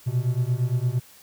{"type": "beating tone pair", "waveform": "triangle", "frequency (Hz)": [119.8, 128.5], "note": ["A#2", "C3"], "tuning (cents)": [48, -31], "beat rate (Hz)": 8.7, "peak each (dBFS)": -22, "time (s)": [0.06, 1], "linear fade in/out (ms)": 20, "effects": ["white hiss -51 dBFS RMS until 1.22 s"]}